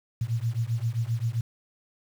sine beating tone pair, 111.9 / 119.5 Hz, A2 / A#2, +30 / +43 cents, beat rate 7.6 Hz, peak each -28 dBFS, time 0.21-1.41 s, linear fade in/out 5 ms, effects 8-bit

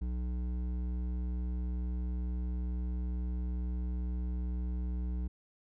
sine tone with hard clipping, 61.1 Hz, B1, 18 cents flat, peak -34 dBFS, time 0.01-5.28 s, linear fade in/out 10 ms, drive 10 dB, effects none

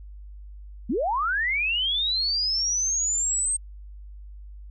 sine linear sweep, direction up, 190 to 8430 Hz, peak -22 dBFS, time 0.89-3.57 s, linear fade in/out 10 ms, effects added 50 Hz sine -39 dBFS peak until 4.7 s

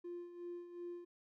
triangle tone with tremolo, 349.2 Hz, F4, in tune, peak -39 dBFS, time 0.04-1.05 s, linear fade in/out 10 ms, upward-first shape sine, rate 2.7 Hz, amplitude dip 70%, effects tanh soft clip ceiling -39 dBFS

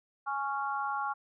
harmonic tone, 277.2 Hz, C#4, in tune, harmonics 3 / 4 / 5, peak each -34 / -35 / -36 dBFS, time 0.26-1.14 s, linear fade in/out 20 ms, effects none

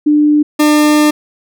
sine / 40% pulse tone pair in turn, 298.1 / 300.3 Hz, D4 / D4, +26 / +39 cents, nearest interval unison, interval 13 cents, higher second, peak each -6 dBFS, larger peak neither, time 0.06-0.43 / 0.59-1.11 s, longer second, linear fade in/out 10 ms, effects none

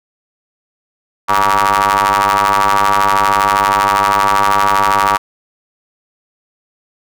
sawtooth ring-modulated tone, 99.4 Hz, G2, 25 cents sharp, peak -3 dBFS, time 1.28-5.18 s, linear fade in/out 20 ms, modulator 1050 Hz, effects none

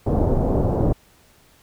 pink low-pass noise, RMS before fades -19 dBFS, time 0.06-0.93 s, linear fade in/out 10 ms, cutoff 710 Hz, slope 24 dB/octave, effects pink hiss -55 dBFS RMS until 1.62 s

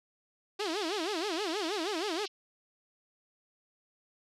pink band-pass noise, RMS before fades -42 dBFS, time 0.59-2.28 s, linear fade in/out 10 ms, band 2700 to 5400 Hz, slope 48 dB/octave
sawtooth tone with vibrato, 367.9 Hz, F#4, 10 cents flat, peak -28 dBFS, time 0.59-2.26 s, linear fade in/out 10 ms, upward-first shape sine, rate 6.3 Hz, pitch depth 270 cents each way
effects low-pass 9000 Hz 12 dB/octave

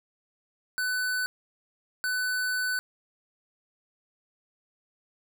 square tone pair in turn, 1500 / 1500 Hz, F#6 / F#6, +23 / +23 cents, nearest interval unison, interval 0 cents, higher neither, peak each -27 dBFS, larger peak neither, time 0.78-1.26 / 2.04-2.79 s, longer second, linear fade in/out 0 ms, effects none

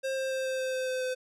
square tone with pitch steps, 532 / 528.9 / 525.9 / 522.9 / 519.8 / 516.9 / 513.9 / 510.9 Hz, C5 / C5 / C5 / C5 / C5 / C5 / C5 / C5, +29 / +19 / +9 / -1 / -11 / -21 / -31 / -41 cents, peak -30 dBFS, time 0.03-1.15 s, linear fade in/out 20 ms, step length 140 ms, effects low-pass 10000 Hz 12 dB/octave

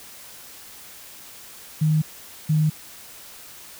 sine tone pair in turn, 155 / 154.34 Hz, D#3 / D#3, -6 / -14 cents, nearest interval unison, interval 8 cents, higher first, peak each -16 dBFS, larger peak neither, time 1.81-2.02 / 2.49-2.7 s, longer neither, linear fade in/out 10 ms, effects white hiss -43 dBFS RMS until 3.79 s

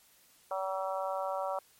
harmonic tone, 190.6 Hz, G3, 48 cents flat, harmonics 3 / 4 / 5 / 6 / 7, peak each -35 / -37 / -39 / -41 / -42 dBFS, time 0.51-1.59 s, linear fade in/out 2 ms, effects white hiss -63 dBFS RMS until 1.79 s + MP3 64 kbps

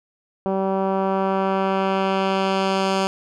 10% pulse tone with low-pass filter sweep, 192.4 Hz, G3, 32 cents flat, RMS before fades -21 dBFS, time 0.46-3.07 s, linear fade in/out 0 ms, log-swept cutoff 690 to 6300 Hz, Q 0.87, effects none

